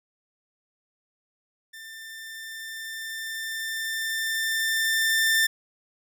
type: tone with level ramp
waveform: sawtooth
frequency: 1788 Hz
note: A6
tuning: 27 cents sharp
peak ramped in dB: -37 to -15 dBFS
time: 1.73-5.47 s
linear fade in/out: 10 ms
effects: none